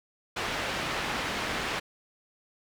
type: low-pass noise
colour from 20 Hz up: white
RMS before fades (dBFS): -32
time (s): 0.36-1.8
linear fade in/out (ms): 10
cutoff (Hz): 2500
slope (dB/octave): 12
effects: none